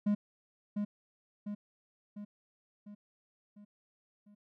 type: tone with echo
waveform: triangle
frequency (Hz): 206.4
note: G#3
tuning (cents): -10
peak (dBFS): -24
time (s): 0.06-0.15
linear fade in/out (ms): 10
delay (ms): 700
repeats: 6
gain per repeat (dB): -5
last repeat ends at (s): 4.35
effects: none